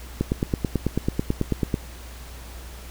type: click train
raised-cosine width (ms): 3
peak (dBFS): -8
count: 15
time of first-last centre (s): 0.21-1.742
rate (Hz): 9.14
effects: added 60 Hz sine -38 dBFS peak until 2.9 s + pink hiss -44 dBFS RMS until 2.9 s